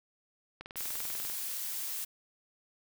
click train, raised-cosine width 0.3 ms, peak -27 dBFS, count 15, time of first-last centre 0.61-1.3 s, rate 20.3 Hz
blue noise, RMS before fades -37 dBFS, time 0.76-2.05 s, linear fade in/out 10 ms
effects none

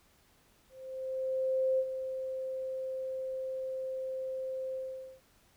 sine tone with ADSR envelope, 523.3 Hz, C5, in tune, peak -25 dBFS, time 0.69-5.21 s, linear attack 1100 ms, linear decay 55 ms, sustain -9 dB, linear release 460 ms, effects pink hiss -66 dBFS RMS until 5.56 s

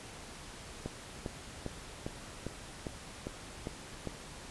click train, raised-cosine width 2 ms, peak -23 dBFS, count 9, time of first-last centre 0.86-4.073 s, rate 2.49 Hz, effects pink hiss -48 dBFS RMS until 4.5 s + resampled to 24000 Hz

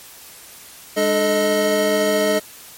square tone cluster, 203.6 / 298.8 / 434.8 / 625 Hz, G#3 / D4 / A4 / D#5, -34 / +30 / -21 / +8 cents, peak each -26 / -26 / -21 / -19 dBFS, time 0.96-2.4 s, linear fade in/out 20 ms, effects white hiss -41 dBFS RMS until 2.77 s + MP3 64 kbps

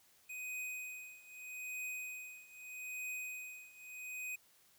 square tone with tremolo, 2500 Hz, D#7, 8 cents sharp, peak -40 dBFS, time 0.29-4.36 s, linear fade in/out 10 ms, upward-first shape triangle, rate 0.8 Hz, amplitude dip 90%, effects white hiss -68 dBFS RMS until 4.78 s

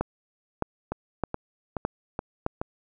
two click trains, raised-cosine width 1 ms, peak -11 / -15 dBFS, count 5 / 5, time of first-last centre 0.01-2.464 / 0.92-2.615 s, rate 1.63 / 2.36 Hz, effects none

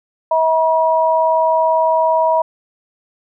sine tone pair together, 643 / 960.8 Hz, E5 / B5, -43 / -48 cents, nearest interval perfect fifth, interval 695 cents, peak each -14 dBFS, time 0.31-2.42 s, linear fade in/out 5 ms, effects none

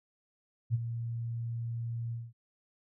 sine tone with ADSR envelope, 116.54 Hz, A#2, in tune, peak -23 dBFS, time 0.7-2.33 s, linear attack 42 ms, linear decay 29 ms, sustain -10 dB, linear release 210 ms, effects none

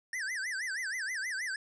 square tone with vibrato, 1767 Hz, A6, 7 cents sharp, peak -34 dBFS, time 0.13-1.56 s, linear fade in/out 2 ms, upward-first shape sine, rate 6.3 Hz, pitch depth 260 cents each way, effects resampled to 22050 Hz

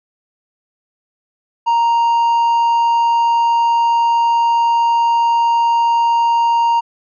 triangle tone, 932.3 Hz, A#5, in tune, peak -9 dBFS, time 1.66-6.81 s, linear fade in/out 20 ms, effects resampled to 16000 Hz

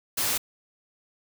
white noise, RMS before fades -26 dBFS, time 0.17-0.38 s, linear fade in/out 10 ms, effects none

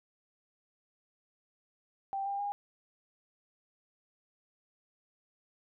sine tone with pitch steps, 784 / 798.2 / 812.6 Hz, G5 / G5 / G#5, 0 / +31 / -38 cents, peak -32 dBFS, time 2.13-2.52 s, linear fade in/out 0 ms, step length 130 ms, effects none

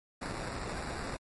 pink noise with sample-and-hold, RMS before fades -38 dBFS, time 0.21-1.17 s, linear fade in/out 10 ms, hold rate 3150 Hz, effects MP3 48 kbps

